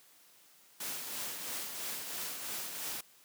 white noise with tremolo, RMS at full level -38 dBFS, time 0.8-3.01 s, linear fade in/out 5 ms, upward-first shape triangle, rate 3 Hz, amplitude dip 45%, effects white hiss -62 dBFS RMS until 3.24 s + high-pass 150 Hz 12 dB/octave

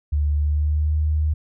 sine tone with pitch glide, 73.6 to 76.59 Hz, D2 to D#2, +4 to -27 cents, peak -17 dBFS, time 0.12-1.34 s, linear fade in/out 10 ms, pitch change +69 cents, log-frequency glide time 0.34-0.96 s, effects none

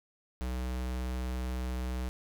square tone, 62.8 Hz, B1, 30 cents sharp, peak -33 dBFS, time 0.41-2.09 s, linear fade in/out 0 ms, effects none

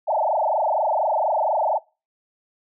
sine tone with frequency modulation, 750 Hz, F#5, 23 cents sharp, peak -18 dBFS, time 0.07-1.79 s, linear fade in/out 20 ms, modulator 24.2 Hz, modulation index 6.3, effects noise-tail reverb RT60 0.3 s tail -23 dB re dry

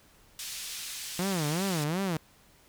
pink band-pass noise, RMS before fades -39 dBFS, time 0.39-1.84 s, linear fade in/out 2 ms, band 3300 to 11000 Hz, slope 12 dB/octave
sawtooth tone with vibrato, 170.2 Hz, F3, 44 cents flat, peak -24 dBFS, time 1.19-2.17 s, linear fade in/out 0 ms, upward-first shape sine, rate 2.7 Hz, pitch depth 260 cents each way
effects pink hiss -60 dBFS RMS until 2.68 s

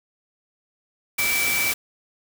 sine tone in noise, 2315 Hz, D7, 25 cents flat, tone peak -22 dBFS, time 1.18-1.72 s, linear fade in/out 10 ms, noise white, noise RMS -25 dBFS, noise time 1.18-1.74 s, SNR 0 dB, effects none

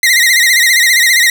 sawtooth tone with vibrato, 1975.5 Hz, B6, in tune, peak -3 dBFS, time 0.03-1.3 s, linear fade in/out 2 ms, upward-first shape sine, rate 15 Hz, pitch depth 110 cents each way, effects none

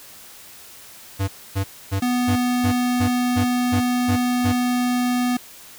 square tone bursts, 97.3 Hz, G2, 12 cents flat, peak -20 dBFS, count 10, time 1.19-4.53 s, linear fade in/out 20 ms, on 91 ms, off 270 ms
square tone, 246.9 Hz, B3, in tune, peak -19 dBFS, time 2.02-5.37 s, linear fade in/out 5 ms
effects white hiss -43 dBFS RMS until 5.78 s

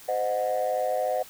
sine tone cluster, 517 / 620 / 733 Hz, C5 / D#5 / F#5, -21 / -6 / -16 cents, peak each -27 dBFS, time 0.08-1.23 s, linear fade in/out 10 ms, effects tanh soft clip ceiling -18 dBFS + white hiss -48 dBFS RMS until 1.29 s

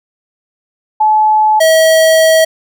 sine / square tone pair in turn, 860 / 642.2 Hz, A5 / E5, -40 / -45 cents, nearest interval perfect fourth, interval 505 cents, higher first, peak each -6 dBFS, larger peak neither, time 1-1.6 / 1.6-2.45 s, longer second, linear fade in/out 10 ms, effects none

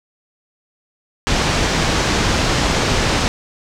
pink low-pass noise, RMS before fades -17 dBFS, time 1.27-3.28 s, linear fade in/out 0 ms, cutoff 6700 Hz, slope 24 dB/octave, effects none

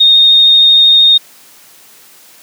sine tone with vibrato, 3693 Hz, A#7, 17 cents flat, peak -3 dBFS, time 0-1.18 s, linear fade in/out 10 ms, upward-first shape sine, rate 13 Hz, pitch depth 9 cents each way, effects white hiss -41 dBFS RMS until 2.42 s + high-pass 150 Hz 12 dB/octave

